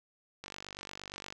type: click train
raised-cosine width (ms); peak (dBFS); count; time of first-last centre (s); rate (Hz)
0.2; -25; 44; 0.44-1.325; 48.6
effects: none